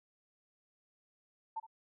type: tone with echo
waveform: sine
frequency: 893 Hz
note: A5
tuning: 25 cents sharp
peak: -35 dBFS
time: 1.56-1.6 s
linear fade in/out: 10 ms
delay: 67 ms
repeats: 1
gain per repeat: -15 dB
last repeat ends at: 1.667 s
effects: none